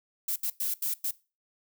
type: noise bursts at uneven times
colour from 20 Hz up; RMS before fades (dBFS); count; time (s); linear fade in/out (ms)
violet; -30; 5; 0.28-0.36 / 0.43-0.5 / 0.6-0.74 / 0.82-0.94 / 1.04-1.11; 5
effects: noise-tail reverb RT60 0.3 s tail -20 dB re dry